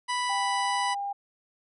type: harmonic tone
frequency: 987.8 Hz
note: B5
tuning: in tune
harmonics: 1 / 2 / 3 / 4 / 5 / 6 / 8 / 9 / 10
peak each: -28 / -33 / -36 / -41 / -40 / -44 / -47 / -43 / -48 dBFS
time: 0.08-0.95 s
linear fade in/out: 20 ms
type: tone with pitch glide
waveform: sine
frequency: 795 to 802.8 Hz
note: G5 to G5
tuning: +24 to +41 cents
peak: -29 dBFS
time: 0.29-1.13 s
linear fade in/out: 10 ms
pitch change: +17 cents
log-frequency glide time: 0.63-0.71 s
effects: none